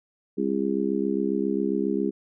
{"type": "harmonic tone", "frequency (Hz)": 67.4, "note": "C#2", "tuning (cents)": -48, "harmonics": [3, 4, 5, 6], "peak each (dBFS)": [-28, -28, -28, -28], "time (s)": [0.37, 2.11], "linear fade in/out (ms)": 20, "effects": []}